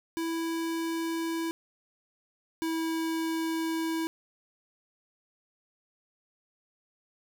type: tone pair in turn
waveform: square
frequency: 329.6 / 325.3 Hz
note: E4 / E4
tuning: 0 / -23 cents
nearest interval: unison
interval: 23 cents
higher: first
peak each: -30 / -29 dBFS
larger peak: second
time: 0.17-1.51 / 2.62-4.07 s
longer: second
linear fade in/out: 0 ms
effects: none